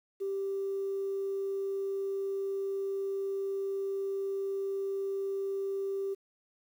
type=tone; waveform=sine; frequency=392 Hz; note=G4; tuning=in tune; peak=-30 dBFS; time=0.2-6.15 s; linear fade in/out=20 ms; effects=tanh soft clip ceiling -26 dBFS + 10-bit